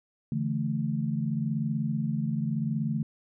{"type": "chord", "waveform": "sine", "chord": "D suspended second", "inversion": "none", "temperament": "equal with one note detuned", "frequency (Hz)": [143.98, 164.81, 220], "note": ["D3", "E3", "A3"], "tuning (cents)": [-34, 0, 0], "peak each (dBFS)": [-30, -32, -30], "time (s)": [0.32, 3.03], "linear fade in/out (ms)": 2, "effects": []}